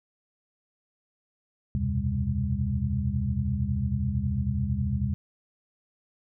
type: tone cluster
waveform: sine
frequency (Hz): 74.9 / 87.7 / 122.3 / 131.4 / 200.9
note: D2 / F2 / B2 / C3 / G3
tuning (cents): +35 / +8 / -16 / +8 / +43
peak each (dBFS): -31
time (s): 1.75-5.14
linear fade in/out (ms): 0
effects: none